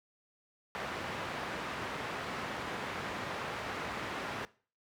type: low-pass noise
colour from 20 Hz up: white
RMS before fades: -39 dBFS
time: 0.75-4.45 s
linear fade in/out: 0 ms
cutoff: 1700 Hz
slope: 12 dB/octave
effects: noise-tail reverb RT60 0.4 s tail -20 dB re dry + high-pass 80 Hz 12 dB/octave